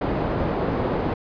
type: low-pass noise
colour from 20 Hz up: white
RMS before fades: -24 dBFS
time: 0.01-1.14 s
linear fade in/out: 5 ms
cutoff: 580 Hz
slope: 12 dB/octave
effects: resampled to 11025 Hz